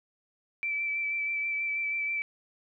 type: tone with vibrato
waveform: sine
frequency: 2324 Hz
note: D7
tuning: 19 cents flat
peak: -28 dBFS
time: 0.63-2.22 s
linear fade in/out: 0 ms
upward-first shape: sine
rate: 6.2 Hz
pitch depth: 19 cents each way
effects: none